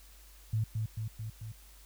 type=tone with echo; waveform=sine; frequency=110 Hz; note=A2; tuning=in tune; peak=-27 dBFS; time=0.53-0.64 s; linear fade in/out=5 ms; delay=220 ms; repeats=4; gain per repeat=-3 dB; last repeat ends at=1.52 s; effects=added 50 Hz sine -54 dBFS peak until 1.85 s + white hiss -59 dBFS RMS until 1.85 s